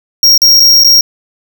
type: tone with dropouts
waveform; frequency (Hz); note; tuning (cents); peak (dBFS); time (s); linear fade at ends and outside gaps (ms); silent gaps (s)
square; 5588; F8; 0; -3; 0.23-1.01; 2; 0.378-0.418 / 0.598-0.602 / 0.837-0.845
effects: none